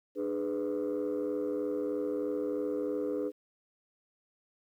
sine chord, G# diminished, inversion second, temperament just, 299 / 415.3 / 498.4 Hz, D4 / G#4 / B4, +31 / 0 / +16 cents, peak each -33 dBFS, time 0.15-3.32 s, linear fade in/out 50 ms, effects tanh soft clip ceiling -26 dBFS + 11-bit

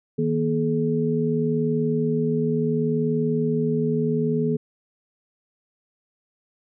sine tone cluster, 157.7 / 238.4 / 426 Hz, D#3 / A#3 / G#4, +24 / +39 / +44 cents, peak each -24 dBFS, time 0.18-4.57 s, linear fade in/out 10 ms, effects none

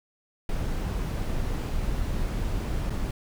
brown noise with dropouts, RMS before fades -28 dBFS, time 0.49-3.11 s, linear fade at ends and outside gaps 2 ms, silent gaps 2.898-2.903 s, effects none

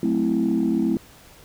sine chord, F# half-diminished seventh, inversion none, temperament equal, 185 / 220 / 261.6 / 329.6 Hz, F#3 / A3 / C4 / E4, 0 / 0 / 0 / 0 cents, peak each -27 / -22 / -23 / -22 dBFS, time 0.03-0.97 s, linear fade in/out 2 ms, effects tanh soft clip ceiling -12 dBFS + pink hiss -49 dBFS RMS until 1.44 s

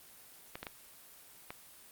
clicks, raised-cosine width 0.3 ms, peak -24 dBFS, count 4, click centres 0.555 / 0.63 / 0.668 / 1.505 s, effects white hiss -56 dBFS RMS until 1.91 s + Opus 24 kbps

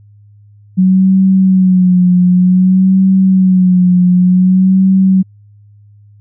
sine tone with vibrato, 185 Hz, F#3, in tune, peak -5 dBFS, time 0.77-5.23 s, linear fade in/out 20 ms, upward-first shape sine, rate 0.54 Hz, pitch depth 51 cents each way, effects added 103 Hz sine -39 dBFS peak until 6.2 s

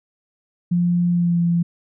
sine tone with pitch glide, 174.8 to 171.1 Hz, F3 to F3, +2 to -35 cents, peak -15 dBFS, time 0.71-1.63 s, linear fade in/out 10 ms, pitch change -37 cents, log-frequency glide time 1.1-1.41 s, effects none

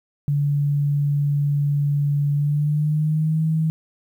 sine tone with pitch glide, 144 to 158.86 Hz, D3 to D#3, -34 to +36 cents, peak -17 dBFS, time 0.28-3.7 s, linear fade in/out 0 ms, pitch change +170 cents, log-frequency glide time 2.32-3.42 s, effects 9-bit

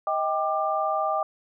sine tone cluster, 631 / 786 / 1190 Hz, D#5 / G5 / D6, +24 / +4 / +22 cents, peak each -27 dBFS, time 0.07-1.23 s, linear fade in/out 2 ms, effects none

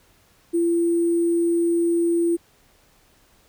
sine tone with sample-and-hold, 340 Hz, F4, 46 cents flat, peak -17 dBFS, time 0.53-2.37 s, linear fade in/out 20 ms, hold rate 8820 Hz, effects pink hiss -58 dBFS RMS until 3.48 s

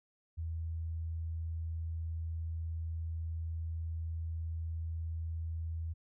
sine tone, 81.7 Hz, E2, 15 cents flat, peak -35 dBFS, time 0.37-5.94 s, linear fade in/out 20 ms, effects none

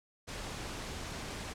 pink noise, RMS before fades -41 dBFS, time 0.27-1.54 s, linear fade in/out 20 ms, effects low-pass 8000 Hz 12 dB/octave

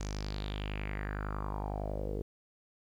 sawtooth tone with low-pass filter sweep, 50.9 Hz, G#1, 34 cents flat, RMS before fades -37 dBFS, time 0-2.22 s, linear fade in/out 5 ms, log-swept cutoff 6700 to 420 Hz, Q 4.7, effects 11-bit

